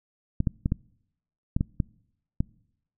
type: clicks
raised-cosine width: 5 ms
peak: -11 dBFS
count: 8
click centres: 0.404 / 0.472 / 0.659 / 0.721 / 1.565 / 1.609 / 1.802 / 2.405 s
effects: noise-tail reverb RT60 0.8 s tail -26 dB re dry